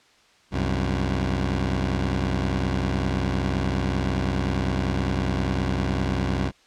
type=tone pair together; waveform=15% pulse; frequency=65.41 / 93.2 Hz; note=C2 / F#2; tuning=0 / +13 cents; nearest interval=tritone; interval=613 cents; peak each=-18 / -20 dBFS; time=0.51-6.52 s; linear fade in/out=50 ms; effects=white hiss -57 dBFS RMS until 6.66 s + low-pass 5000 Hz 12 dB/octave